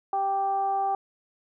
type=tone with frequency modulation; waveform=sine; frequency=784 Hz; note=G5; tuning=in tune; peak=-23 dBFS; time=0.13-0.95 s; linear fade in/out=2 ms; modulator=392 Hz; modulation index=0.45; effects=none